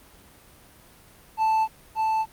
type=tone with echo; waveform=triangle; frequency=880 Hz; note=A5; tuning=in tune; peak=-17 dBFS; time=1.37-1.68 s; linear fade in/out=50 ms; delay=580 ms; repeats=1; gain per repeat=-2 dB; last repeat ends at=2.26 s; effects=pink hiss -52 dBFS RMS until 2.32 s + Opus 32 kbps